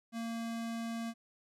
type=tone; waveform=square; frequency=229.6 Hz; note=A#3; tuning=26 cents flat; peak=-37 dBFS; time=0.12-1.14 s; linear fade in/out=50 ms; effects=low-pass 12000 Hz 12 dB/octave